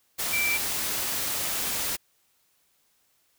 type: tone in noise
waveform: sine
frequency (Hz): 2338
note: D7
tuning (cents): -8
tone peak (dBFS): -24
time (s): 0.32-0.58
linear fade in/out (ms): 20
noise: white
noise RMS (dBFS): -29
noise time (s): 0.18-1.97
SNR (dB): +2
effects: white hiss -68 dBFS RMS until 3.38 s